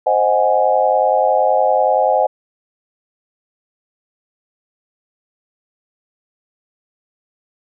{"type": "chord", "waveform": "sine", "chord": "Ab dominant seventh", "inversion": "first", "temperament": "equal", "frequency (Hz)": [523.3, 622.3, 740, 830.6], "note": ["C5", "Eb5", "Gb5", "Ab5"], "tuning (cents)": [0, 0, 0, 0], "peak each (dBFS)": -17, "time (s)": [0.06, 2.27], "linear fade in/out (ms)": 10, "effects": []}